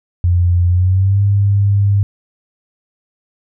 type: tone with pitch glide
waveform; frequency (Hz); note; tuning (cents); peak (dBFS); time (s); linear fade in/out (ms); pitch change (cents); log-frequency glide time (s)
sine; 88 to 100.5; F2 to G2; +14 to +44; -9; 0.24-2.03; 0; +230; 0.68-1.21
effects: none